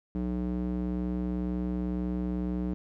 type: tone with band-pass filter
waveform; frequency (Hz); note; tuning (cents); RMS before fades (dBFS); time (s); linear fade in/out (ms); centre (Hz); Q
square; 61; B1; -21; -31; 0.15-2.74; 0; 240; 2
effects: none